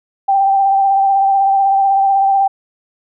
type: tone with vibrato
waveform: sine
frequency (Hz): 784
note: G5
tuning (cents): 0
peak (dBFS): -9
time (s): 0.28-2.48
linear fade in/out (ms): 10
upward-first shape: triangle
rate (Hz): 16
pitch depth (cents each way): 29
effects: none